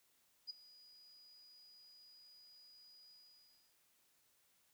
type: tone with ADSR envelope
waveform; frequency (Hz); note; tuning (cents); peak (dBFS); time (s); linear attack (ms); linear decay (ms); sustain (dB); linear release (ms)
sine; 4918; D#8; -21; -40; 0.47-3.77; 30; 13; -20; 670
effects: white hiss -75 dBFS RMS until 4.73 s